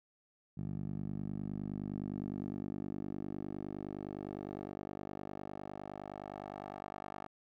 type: tone with band-pass filter sweep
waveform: 10% pulse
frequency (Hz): 49.76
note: G1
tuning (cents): +27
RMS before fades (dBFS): -42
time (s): 0.57-7.27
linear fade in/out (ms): 10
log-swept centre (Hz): 160 to 850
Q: 1.6
effects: none